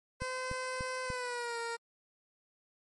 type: tone with pitch glide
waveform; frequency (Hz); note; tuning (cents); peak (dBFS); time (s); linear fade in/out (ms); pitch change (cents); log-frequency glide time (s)
15% pulse; 513 to 465; C5 to A#4; -34 to -4; -29; 0.2-1.77; 20; -170; 1.04-1.58
type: click train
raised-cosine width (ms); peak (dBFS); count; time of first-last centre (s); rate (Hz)
5; -28; 4; 0.22-1.102; 3.4
effects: MP3 48 kbps